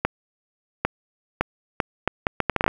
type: accelerating click train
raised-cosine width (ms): 0.5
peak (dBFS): -4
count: 13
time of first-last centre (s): 0.05-2.68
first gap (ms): 800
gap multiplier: 0.7
effects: 7-bit